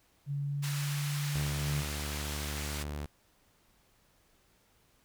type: tone with pitch glide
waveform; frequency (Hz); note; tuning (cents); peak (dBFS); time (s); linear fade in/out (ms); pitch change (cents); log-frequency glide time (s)
sine; 141.9 to 144.8; C#3 to D3; +41 to -24; -31; 0.26-1.84; 50; +35; 0.41-1.05
type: band-pass noise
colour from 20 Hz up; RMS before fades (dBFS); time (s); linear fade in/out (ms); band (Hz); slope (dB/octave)
pink; -41; 0.62-2.84; 20; 1400 to 14000; 12
type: tone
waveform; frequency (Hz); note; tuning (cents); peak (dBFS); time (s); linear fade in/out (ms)
sawtooth; 73.5; D2; +2; -32; 1.35-3.06; 5
effects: pink hiss -68 dBFS RMS until 5.04 s